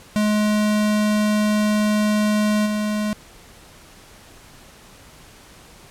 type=tone with level steps; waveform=square; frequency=211.1 Hz; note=G#3; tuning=29 cents sharp; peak=-17 / -21 dBFS; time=0.16-3.13 s; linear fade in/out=0 ms; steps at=2.65 s; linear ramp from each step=20 ms; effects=pink hiss -46 dBFS RMS until 5.9 s + low-pass 12000 Hz 12 dB/octave